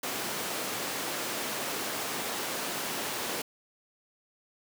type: high-pass noise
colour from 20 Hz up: pink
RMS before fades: -34 dBFS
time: 0.03-3.42 s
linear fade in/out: 5 ms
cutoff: 290 Hz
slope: 12 dB/octave
effects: none